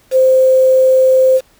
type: tone with quantisation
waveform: sine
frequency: 521 Hz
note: C5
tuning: 7 cents flat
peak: -6 dBFS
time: 0.11-1.41 s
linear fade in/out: 50 ms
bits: 5
effects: pink hiss -51 dBFS RMS until 1.59 s